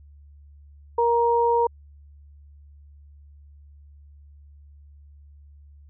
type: tone pair together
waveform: sine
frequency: 470 / 940 Hz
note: A#4 / A#5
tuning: +14 / +14 cents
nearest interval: octave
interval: 1200 cents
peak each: -20 dBFS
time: 0.98-1.67 s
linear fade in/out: 5 ms
effects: added 72 Hz sine -46 dBFS peak until 5.89 s